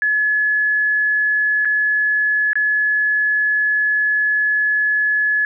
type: tone with dropouts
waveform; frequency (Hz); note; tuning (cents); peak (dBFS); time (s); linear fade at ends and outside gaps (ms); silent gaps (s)
sine; 1705; G#6; +45; -14; 0.02-5.45; 1; 1.649-1.654 / 2.532-2.555
effects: none